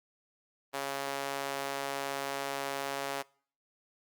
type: tone with high-pass filter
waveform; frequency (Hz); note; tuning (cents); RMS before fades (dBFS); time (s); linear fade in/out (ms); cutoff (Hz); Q
sawtooth; 138.59; C#3; 0; -36; 0.73-3.23; 20; 600; 1.1
effects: noise-tail reverb RT60 0.5 s tail -24 dB re dry + Opus 32 kbps